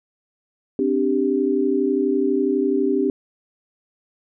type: chord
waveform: sine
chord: C suspended second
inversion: none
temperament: equal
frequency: 261.6 / 293.7 / 392 Hz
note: C4 / D4 / G4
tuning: 0 / 0 / 0 cents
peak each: -22 / -22 / -20 dBFS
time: 0.79-3.1 s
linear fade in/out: 2 ms
effects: none